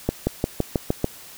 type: accelerating click train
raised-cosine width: 2 ms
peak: -6 dBFS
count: 7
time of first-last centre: 0.09-1.044 s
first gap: 180 ms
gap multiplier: 0.95
effects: white hiss -43 dBFS RMS until 1.37 s

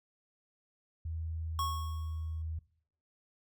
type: tone with pitch glide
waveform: sine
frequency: 81 to 80.12 Hz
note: E2 to E2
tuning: -30 to -49 cents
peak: -35 dBFS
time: 1.05-2.59 s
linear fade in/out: 5 ms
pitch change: -19 cents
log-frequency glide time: 1.47-1.65 s
type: tone with exponential decay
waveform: square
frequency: 1100 Hz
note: C#6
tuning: 14 cents flat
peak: -31 dBFS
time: 1.59-2.42 s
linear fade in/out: 1 ms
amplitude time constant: 180 ms
effects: noise-tail reverb RT60 0.6 s tail -20 dB re dry

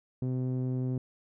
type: tone with low-pass filter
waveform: sawtooth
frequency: 127.8 Hz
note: C3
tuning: 40 cents flat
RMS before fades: -31 dBFS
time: 0.22-0.98 s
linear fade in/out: 2 ms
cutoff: 320 Hz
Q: 1.1
effects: none

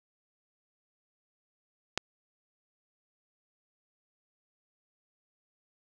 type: click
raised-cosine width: 0.2 ms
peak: -10 dBFS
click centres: 1.976 s
effects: none

